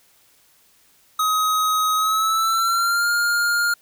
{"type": "tone with pitch glide", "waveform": "square", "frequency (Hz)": [1264, 1410.6], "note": ["D#6", "F6"], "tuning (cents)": [27, 17], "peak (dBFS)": -18, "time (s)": [1.19, 3.74], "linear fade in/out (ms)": 5, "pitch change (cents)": 190, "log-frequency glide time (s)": [1.96, 3.09], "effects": ["white hiss -57 dBFS RMS until 3.81 s"]}